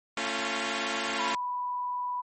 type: chord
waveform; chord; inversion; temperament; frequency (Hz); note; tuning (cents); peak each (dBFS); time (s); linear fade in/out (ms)
5% pulse; A augmented; none; equal with one note detuned; 223.8 / 277.2 / 349.2; A3 / C#4 / E#4; +30 / 0 / 0; -22; 0.17-1.35; 2
type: tone with vibrato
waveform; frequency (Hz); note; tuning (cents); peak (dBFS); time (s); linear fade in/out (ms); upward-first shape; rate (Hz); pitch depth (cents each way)
sine; 987.8; B5; 0; -29; 1.18-2.22; 20; triangle; 20; 26
effects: MP3 32 kbps